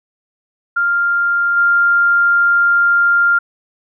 sine tone with level steps, 1396.9 Hz, F6, in tune, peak -12 / -9 dBFS, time 0.76-3.39 s, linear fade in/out 10 ms, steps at 1.56 s, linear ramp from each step 20 ms, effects none

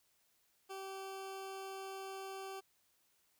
20% pulse tone, 386.2 Hz, G4, 26 cents flat, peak -39 dBFS, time 0.69-2.61 s, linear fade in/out 20 ms, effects white hiss -75 dBFS RMS until 3.39 s

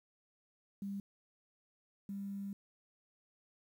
sine tone pair in turn, 198.9 / 198.9 Hz, G3 / G3, +25 / +25 cents, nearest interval unison, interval 0 cents, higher neither, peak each -38 / -39 dBFS, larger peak first, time 0.82-1 / 2.09-2.53 s, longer second, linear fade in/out 2 ms, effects 11-bit

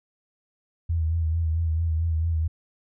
sine tone with vibrato, 81.5 Hz, E2, 19 cents flat, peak -21 dBFS, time 0.89-2.48 s, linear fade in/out 10 ms, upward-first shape sine, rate 4.5 Hz, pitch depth 50 cents each way, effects none

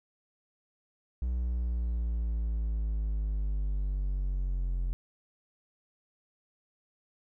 triangle linear sweep, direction down, 61.74 to 43.54 Hz, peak -26 dBFS, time 1.22-4.93 s, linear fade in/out 0 ms, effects none

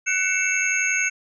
sine tone cluster, 1499 / 2177 / 2268 / 2655 / 6490 Hz, F#6 / C#7 / C#7 / E7 / G#8, +22 / -32 / +39 / +12 / -41 cents, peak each -26 dBFS, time 0.06-1.1 s, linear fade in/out 20 ms, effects none

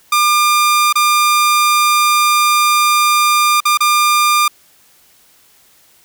sawtooth tone with dropouts, 1200 Hz, D6, 37 cents sharp, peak -6 dBFS, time 0.12-4.48 s, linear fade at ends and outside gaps 5 ms, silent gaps 0.927-0.955 / 3.604-3.653 / 3.774-3.805 s, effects white hiss -50 dBFS RMS until 6.04 s

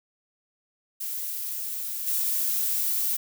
violet noise with level steps, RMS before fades -32 / -26 dBFS, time 1-3.17 s, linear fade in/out 10 ms, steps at 2.06 s, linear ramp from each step 20 ms, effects none

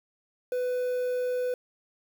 triangle tone with quantisation, 498.9 Hz, B4, 17 cents sharp, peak -24 dBFS, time 0.52-1.54 s, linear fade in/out 2 ms, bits 8, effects none

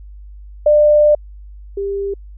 sine tone pair in turn, 597 / 397.5 Hz, D5 / G4, +28 / +24 cents, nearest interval perfect fifth, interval 704 cents, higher first, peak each -7 / -18 dBFS, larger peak first, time 0.66-1.15 / 1.77-2.14 s, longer first, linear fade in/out 5 ms, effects added 50 Hz sine -33 dBFS peak until 2.37 s

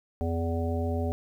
harmonic tone with a mistuned harmonic, 83 Hz, E2, 12 cents sharp, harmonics 1 / 3 / 5 / 7 / 9, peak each -28 / -33 / -35 / -36 / -38 dBFS, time 0.21-1.12 s, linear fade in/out 0 ms, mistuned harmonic 1, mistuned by +48 cents, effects 10-bit

